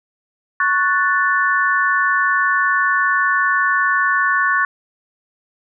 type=chord; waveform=sine; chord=F# minor; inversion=second; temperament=equal; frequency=1108.7 / 1480 / 1760 Hz; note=C#6 / F#6 / A6; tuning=0 / 0 / 0 cents; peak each=-18 dBFS; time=0.6-4.65 s; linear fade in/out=2 ms; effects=none